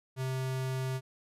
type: tone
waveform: square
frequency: 130.81 Hz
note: C3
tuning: in tune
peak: -32 dBFS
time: 0.16-1.01 s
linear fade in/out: 50 ms
effects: resampled to 32000 Hz